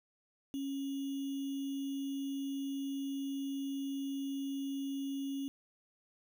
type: tone with sample-and-hold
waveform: sine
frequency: 274.9 Hz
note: C#4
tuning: 14 cents flat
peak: -35 dBFS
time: 0.54-5.48 s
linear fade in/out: 0 ms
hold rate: 3150 Hz
effects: none